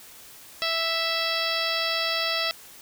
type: harmonic tone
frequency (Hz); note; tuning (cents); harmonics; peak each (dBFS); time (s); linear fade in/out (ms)
659.3; E5; 0; 1 / 2 / 3 / 4 / 5 / 6 / 7 / 8; -32 / -32 / -32 / -32 / -32 / -32 / -32 / -32; 0.62-2.51; 0
effects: white hiss -47 dBFS RMS until 2.81 s